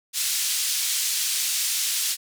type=band-pass noise; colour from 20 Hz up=white; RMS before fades=-25 dBFS; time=0.13-2.17 s; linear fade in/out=50 ms; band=3100 to 9400 Hz; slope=12 dB/octave; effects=none